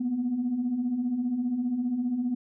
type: beating tone pair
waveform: sine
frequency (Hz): 233.3 / 248.3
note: A#3 / B3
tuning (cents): +2 / +9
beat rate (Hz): 15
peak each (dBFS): -33 / -25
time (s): 0-2.35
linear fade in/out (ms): 10
effects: tanh soft clip ceiling -20 dBFS